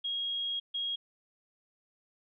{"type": "tone bursts at uneven times", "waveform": "sine", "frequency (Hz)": 3279, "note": "G#7", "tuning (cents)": -23, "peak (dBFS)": -31, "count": 2, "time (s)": [[0.04, 0.6], [0.74, 0.96]], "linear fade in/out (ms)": 10, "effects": []}